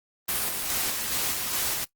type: noise with tremolo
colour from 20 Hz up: white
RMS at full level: -27 dBFS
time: 0.28-1.85 s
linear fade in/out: 10 ms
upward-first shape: square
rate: 2.4 Hz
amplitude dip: 30%
effects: noise-tail reverb RT60 0.1 s tail -19 dB re dry + Opus 32 kbps